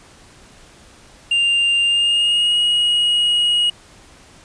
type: tone with pitch glide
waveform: triangle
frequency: 2794 to 2891 Hz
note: F7 to F#7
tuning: 0 to -41 cents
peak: -12 dBFS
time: 1.31-3.7 s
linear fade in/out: 5 ms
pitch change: +59 cents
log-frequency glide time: 1.84-2.58 s
effects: pink hiss -46 dBFS RMS until 4.44 s + resampled to 22050 Hz